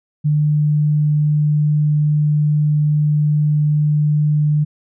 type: tone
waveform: sine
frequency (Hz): 149.8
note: D3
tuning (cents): +35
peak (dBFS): -12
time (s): 0.24-4.65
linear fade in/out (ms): 20
effects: none